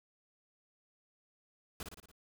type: noise with echo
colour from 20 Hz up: pink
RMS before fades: -42 dBFS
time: 1.8-1.83 s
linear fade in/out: 2 ms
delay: 57 ms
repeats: 5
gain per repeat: -4 dB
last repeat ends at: 2.115 s
effects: none